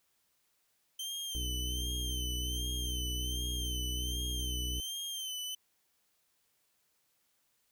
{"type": "tone with vibrato", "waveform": "sawtooth", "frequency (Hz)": 3107, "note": "G7", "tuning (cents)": -16, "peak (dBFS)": -34, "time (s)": [0.99, 5.55], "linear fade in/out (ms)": 5, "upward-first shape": "sine", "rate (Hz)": 1.3, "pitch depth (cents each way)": 69}
{"type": "harmonic tone", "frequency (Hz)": 61.74, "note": "B1", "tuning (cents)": 0, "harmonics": [1, 2, 3, 4, 5, 6, 7], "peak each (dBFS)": [-35, -46, -55, -53, -49, -60, -55], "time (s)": [1.35, 4.8], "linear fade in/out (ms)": 0}
{"effects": ["white hiss -75 dBFS RMS until 7.71 s"]}